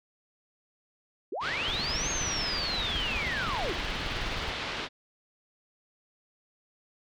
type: linear two-way sweep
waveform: sine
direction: up then down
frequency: 293.7 to 6530 to 293.7 Hz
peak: -31 dBFS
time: 1.32-3.73 s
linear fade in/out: 5 ms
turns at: 2.1 s
type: low-pass noise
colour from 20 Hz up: white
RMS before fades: -35 dBFS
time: 1.4-4.89 s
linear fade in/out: 50 ms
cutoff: 3800 Hz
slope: 24 dB/octave
type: noise with tremolo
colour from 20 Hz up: brown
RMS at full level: -33 dBFS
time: 1.68-4.52 s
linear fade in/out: 2 ms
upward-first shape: triangle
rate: 19 Hz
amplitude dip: 90%
effects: none